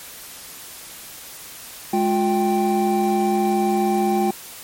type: tone cluster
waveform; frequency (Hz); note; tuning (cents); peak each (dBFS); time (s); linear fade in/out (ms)
triangle; 209.5 / 354.9 / 782; G#3 / F4 / G5; +15 / +28 / -4; -19; 1.93-4.31; 5
effects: white hiss -38 dBFS RMS until 4.63 s + MP3 64 kbps